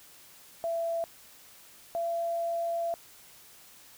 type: tone pair in turn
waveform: sine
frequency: 669 / 676.8 Hz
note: E5 / E5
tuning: +25 / +45 cents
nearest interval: unison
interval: 20 cents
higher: second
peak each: -28 dBFS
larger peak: neither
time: 0.64-1.04 / 1.95-2.94 s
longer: second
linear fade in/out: 0 ms
effects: white hiss -54 dBFS RMS until 3.97 s